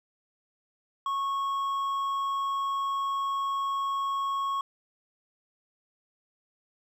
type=tone with hard clipping; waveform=triangle; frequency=1100 Hz; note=C#6; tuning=14 cents flat; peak=-28 dBFS; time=1.06-4.61 s; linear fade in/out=2 ms; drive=7 dB; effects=none